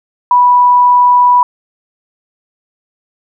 sine tone, 983 Hz, B5, 8 cents flat, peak -4 dBFS, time 0.31-1.43 s, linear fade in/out 2 ms, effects none

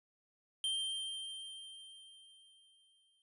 square tone with exponential decay, 3153 Hz, G7, 9 cents sharp, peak -33 dBFS, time 0.64-3.22 s, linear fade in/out 1 ms, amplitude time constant 560 ms, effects resampled to 24000 Hz

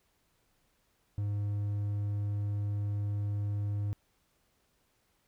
triangle tone, 102.5 Hz, G#2, 22 cents flat, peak -28 dBFS, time 1.18-3.93 s, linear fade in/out 0 ms, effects pink hiss -73 dBFS RMS until 5.27 s

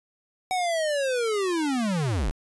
square linear sweep, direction down, 755 to 33.33 Hz, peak -24 dBFS, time 0.51-2.31 s, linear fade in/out 0 ms, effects resampled to 24000 Hz

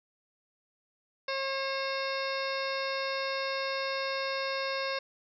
harmonic tone with a mistuned harmonic, 540 Hz, C#5, 45 cents flat, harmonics 1 / 2 / 3 / 4 / 5 / 7 / 8 / 9 / 10, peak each -34 / -37 / -39 / -40 / -41 / -42 / -43 / -44 / -44 dBFS, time 1.28-4.99 s, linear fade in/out 5 ms, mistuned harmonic 7, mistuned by -37 cents, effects none

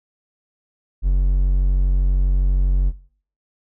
triangle tone, 46.25 Hz, F#1, in tune, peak -11 dBFS, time 1.02-2.93 s, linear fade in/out 50 ms, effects noise-tail reverb RT60 0.5 s tail -19 dB re dry

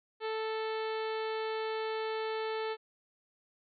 harmonic tone, 440 Hz, A4, in tune, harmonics 1 / 2 / 3 / 4 / 5 / 6 / 7 / 8 / 9 / 10, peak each -34 / -40 / -44 / -46 / -48 / -50 / -51 / -52 / -53 / -54 dBFS, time 0.2-2.77 s, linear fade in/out 50 ms, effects none

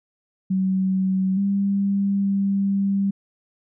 sine tone with pitch steps, 189.1 / 198.4 / 197.3 Hz, F#3 / G3 / G3, +38 / +21 / +11 cents, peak -18 dBFS, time 0.5-3.11 s, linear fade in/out 10 ms, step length 870 ms, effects none

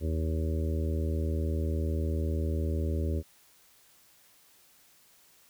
harmonic tone, 80 Hz, D#2, 49 cents sharp, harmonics 1 / 2 / 3 / 4 / 5 / 6 / 7, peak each -28 / -39 / -38 / -39 / -39 / -44 / -43 dBFS, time 0-3.23 s, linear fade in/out 50 ms, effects white hiss -61 dBFS RMS until 5.49 s

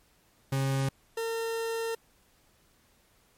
40% pulse tone pair in turn, 135.4 / 455.4 Hz, C#3 / A#4, -40 / -40 cents, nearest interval octave + major sixth, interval 2100 cents, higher second, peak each -25 / -29 dBFS, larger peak first, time 0.52-0.89 / 1.17-1.95 s, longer second, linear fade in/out 5 ms, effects pink hiss -65 dBFS RMS until 3.37 s + MP3 64 kbps

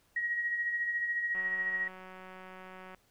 sine tone with tremolo, 1897 Hz, A#6, 30 cents sharp, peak -28 dBFS, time 0.16-1.88 s, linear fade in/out 5 ms, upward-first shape sine, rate 14 Hz, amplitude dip 45%
click train, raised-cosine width 0.5 ms, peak -34 dBFS, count 298, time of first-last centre 1.35-2.947 s, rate 186 Hz
effects pink hiss -69 dBFS RMS until 3.1 s

